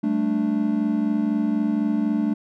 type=chord; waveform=triangle; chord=G suspended second; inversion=none; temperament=equal; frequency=196 / 220 / 293.7 Hz; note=G3 / A3 / D4; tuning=0 / 0 / 0 cents; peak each=-26 / -20 / -22 dBFS; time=0.03-2.34 s; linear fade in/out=10 ms; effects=none